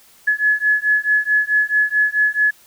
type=beating tone pair; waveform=sine; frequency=1701 / 1705.6 Hz; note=G#6 / G#6; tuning=+41 / +46 cents; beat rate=4.6 Hz; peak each=-17 dBFS; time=0.27-2.51 s; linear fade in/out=10 ms; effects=white hiss -50 dBFS RMS until 2.66 s